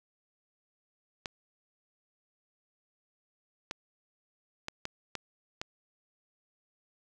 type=clicks; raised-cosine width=0.2 ms; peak=-18 dBFS; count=6; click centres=1.258 / 3.711 / 4.684 / 4.854 / 5.153 / 5.615 s; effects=none